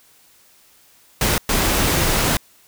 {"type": "noise bursts at uneven times", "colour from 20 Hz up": "pink", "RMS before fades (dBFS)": -18, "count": 2, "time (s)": [[1.21, 1.38], [1.49, 2.37]], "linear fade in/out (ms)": 2, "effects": ["white hiss -53 dBFS RMS until 2.67 s"]}